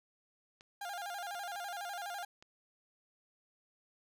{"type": "clicks", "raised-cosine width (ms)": 0.2, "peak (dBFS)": -38, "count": 4, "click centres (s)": [0.609, 1.346, 1.552, 2.425]}
{"type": "tone with vibrato", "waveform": "30% pulse", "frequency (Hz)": 753, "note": "F#5", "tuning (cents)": 30, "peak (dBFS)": -37, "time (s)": [0.81, 2.25], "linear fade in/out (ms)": 5, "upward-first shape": "square", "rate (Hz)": 12, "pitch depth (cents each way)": 120}
{"effects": []}